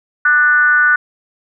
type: tone with frequency modulation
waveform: sine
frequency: 1480 Hz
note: F#6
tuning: in tune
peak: -8 dBFS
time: 0.25-0.96 s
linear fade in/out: 5 ms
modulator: 288 Hz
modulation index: 0.58
effects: none